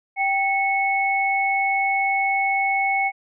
sine tone pair together, 782.8 / 2202 Hz, G5 / C#7, -3 / -12 cents, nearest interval octave + tritone, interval 1791 cents, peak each -21 dBFS, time 0.16-3.12 s, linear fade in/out 50 ms, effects none

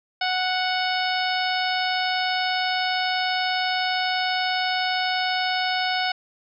harmonic tone, 739 Hz, F#5, 2 cents flat, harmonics 1 / 2 / 3 / 4 / 5 / 6 / 7, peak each -25 / -28 / -30 / -31 / -32 / -33 / -33 dBFS, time 0.21-6.12 s, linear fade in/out 5 ms, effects none

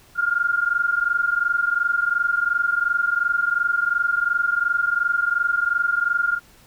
sine tone pair together, 1396.9 / 1419.7 Hz, F6 / F6, 0 / +28 cents, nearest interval unison, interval 28 cents, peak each -21 dBFS, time 0.15-6.4 s, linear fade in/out 50 ms, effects pink hiss -52 dBFS RMS until 6.66 s

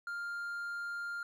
triangle tone, 1400 Hz, F6, 4 cents sharp, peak -35 dBFS, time 0.07-1.23 s, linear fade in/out 2 ms, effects none

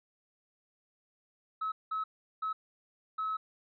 triangle tone bursts at uneven times, 1290 Hz, E6, 38 cents flat, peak -28 dBFS, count 4, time 1.61-1.72 / 1.91-2.04 / 2.42-2.53 / 3.18-3.37 s, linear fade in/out 10 ms, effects tanh soft clip ceiling -28 dBFS + resampled to 11025 Hz

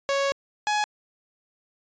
sawtooth tone pair in turn, 554.4 / 840.1 Hz, C#5 / G#5, 0 / +20 cents, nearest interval perfect fifth, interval 720 cents, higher second, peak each -18 dBFS, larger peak neither, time 0.09-0.32 / 0.67-0.84 s, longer first, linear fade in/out 0 ms, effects resampled to 16000 Hz

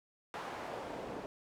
pink noise with band-pass filter sweep, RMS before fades -43 dBFS, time 0.34-1.26 s, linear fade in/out 0 ms, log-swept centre 970 to 440 Hz, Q 1.1, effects none

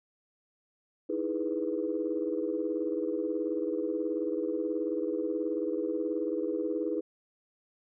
sine chord, E major seventh, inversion third, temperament equal, 311.1 / 329.6 / 415.3 / 493.9 Hz, D#4 / E4 / G#4 / B4, 0 / 0 / 0 / 0 cents, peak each -34 dBFS, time 1.09-7.01 s, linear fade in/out 10 ms, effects tanh soft clip ceiling -18 dBFS

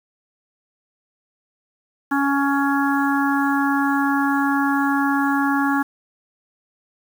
harmonic tone, 279.1 Hz, C#4, 12 cents sharp, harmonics 1 / 3 / 4 / 5 / 6, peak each -19 / -24 / -26 / -26 / -26 dBFS, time 2.11-5.83 s, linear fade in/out 10 ms, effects 7-bit

